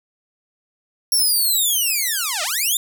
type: linear two-way sweep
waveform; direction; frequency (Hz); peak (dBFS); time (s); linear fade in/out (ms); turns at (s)
5% pulse; down then up; 5588 to 590 to 3669; -9; 1.12-2.77; 2; 2.43
effects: none